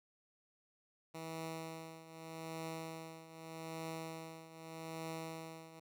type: tone with tremolo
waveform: 10% pulse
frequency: 162 Hz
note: E3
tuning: 30 cents flat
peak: -33 dBFS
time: 1.14-5.8 s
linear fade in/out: 10 ms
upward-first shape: triangle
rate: 0.82 Hz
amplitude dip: 80%
effects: none